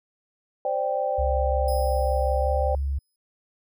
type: chord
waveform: sine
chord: C suspended second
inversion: none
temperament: just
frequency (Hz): 523.3 / 588.7 / 784.9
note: C5 / D5 / G5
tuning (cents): 0 / +4 / +2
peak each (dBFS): -27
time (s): 0.65-2.75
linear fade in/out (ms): 2
type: tone with pitch glide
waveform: sine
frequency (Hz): 66.5 to 69.08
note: C2 to C#2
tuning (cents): +29 to -5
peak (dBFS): -23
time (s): 1.18-2.99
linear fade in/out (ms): 10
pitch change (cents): +66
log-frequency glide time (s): 2.4-2.48
type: tone with exponential decay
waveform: 5% pulse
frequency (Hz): 5070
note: D#8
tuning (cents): +32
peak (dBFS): -30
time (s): 1.68-3.16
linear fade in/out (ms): 2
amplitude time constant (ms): 320
effects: none